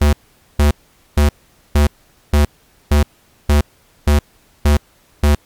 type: tone bursts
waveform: square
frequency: 73.42 Hz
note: D2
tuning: in tune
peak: -9 dBFS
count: 10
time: 0.01-5.35 s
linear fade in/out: 5 ms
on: 120 ms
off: 460 ms
effects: pink hiss -53 dBFS RMS until 5.45 s + MP3 96 kbps